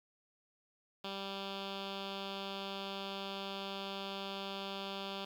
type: tone with low-pass filter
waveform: 10% pulse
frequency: 196 Hz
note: G3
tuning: in tune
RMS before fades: -42 dBFS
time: 1.04-5.25 s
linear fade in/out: 5 ms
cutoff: 3800 Hz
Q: 7.2
effects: 10-bit